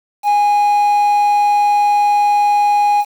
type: tone with quantisation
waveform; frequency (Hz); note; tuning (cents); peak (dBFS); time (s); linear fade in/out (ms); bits
triangle; 825; G#5; -12; -8; 0.23-3.05; 50; 6
effects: none